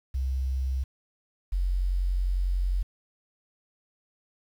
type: tone pair in turn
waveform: sine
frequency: 65.41 / 45.53 Hz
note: C2 / F#1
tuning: 0 / -27 cents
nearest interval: tritone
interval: 627 cents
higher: first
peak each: -25 / -23 dBFS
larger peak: second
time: 0.14-0.84 / 1.52-2.83 s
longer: second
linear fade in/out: 10 ms
effects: 9-bit